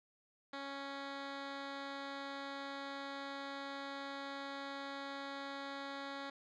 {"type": "tone with low-pass filter", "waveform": "10% pulse", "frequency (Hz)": 277.2, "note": "C#4", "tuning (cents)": 0, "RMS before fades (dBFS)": -45, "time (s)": [0.53, 6.3], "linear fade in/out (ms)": 5, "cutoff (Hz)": 3500, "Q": 1.8, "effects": []}